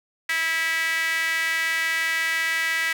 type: tone with high-pass filter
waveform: sawtooth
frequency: 325.8 Hz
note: E4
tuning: 20 cents flat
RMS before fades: -24 dBFS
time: 0.29-2.93 s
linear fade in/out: 5 ms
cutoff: 1900 Hz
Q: 5.3
effects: none